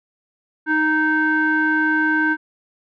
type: tone with low-pass filter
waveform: square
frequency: 310.9 Hz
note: D#4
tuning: 1 cent flat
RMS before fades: -18 dBFS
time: 0.66-2.37 s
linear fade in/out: 50 ms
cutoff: 1500 Hz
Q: 8.2
effects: none